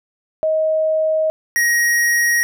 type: tone pair in turn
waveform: sine / square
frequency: 630 / 1887.9 Hz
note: D#5 / A#6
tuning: +21 / +21 cents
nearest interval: octave + perfect fifth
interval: 1900 cents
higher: second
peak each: -14 dBFS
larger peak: neither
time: 0.43-1.3 / 1.56-2.43 s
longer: neither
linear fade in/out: 0 ms
effects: none